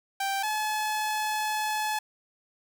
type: tone pair in turn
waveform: sawtooth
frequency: 784 / 856.6 Hz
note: G5 / A5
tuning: 0 / -47 cents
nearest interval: major second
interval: 153 cents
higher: second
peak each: -23 dBFS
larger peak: neither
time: 0.2-0.43 / 0.43-1.99 s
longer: second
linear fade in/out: 5 ms
effects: none